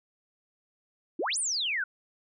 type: exponential two-way sweep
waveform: sine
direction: up then down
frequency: 277.2 to 10060 to 1425 Hz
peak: -27 dBFS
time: 1.19-1.84 s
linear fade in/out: 5 ms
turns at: 1.38 s
effects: none